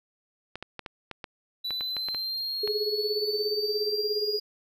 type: clicks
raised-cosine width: 0.3 ms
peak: -20 dBFS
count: 12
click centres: 0.556 / 0.626 / 0.793 / 0.862 / 1.113 / 1.242 / 1.707 / 1.809 / 1.967 / 2.086 / 2.147 / 2.676 s
type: linear sweep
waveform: triangle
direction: up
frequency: 3951 to 4876 Hz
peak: -28 dBFS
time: 1.64-4.4 s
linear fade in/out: 10 ms
type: tone with tremolo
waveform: sine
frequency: 420 Hz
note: G#4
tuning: 19 cents sharp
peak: -24 dBFS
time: 2.63-4.39 s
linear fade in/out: 5 ms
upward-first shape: sine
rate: 17 Hz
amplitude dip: 80%
effects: none